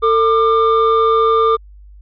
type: tone pair together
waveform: triangle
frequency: 448.7 / 1195 Hz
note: A4 / D6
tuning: +34 / +30 cents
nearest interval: octave + perfect fourth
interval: 1696 cents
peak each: -11 dBFS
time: 0.02-1.57 s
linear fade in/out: 20 ms
effects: added 50 Hz sine -37 dBFS peak until 2.01 s + resampled to 11025 Hz